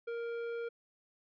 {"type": "tone with tanh clipping", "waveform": "sine", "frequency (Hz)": 467.1, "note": "A#4", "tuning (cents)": 3, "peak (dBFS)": -38, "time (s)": [0.07, 0.69], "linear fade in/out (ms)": 10, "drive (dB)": 14, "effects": ["low-pass 3000 Hz 12 dB/octave"]}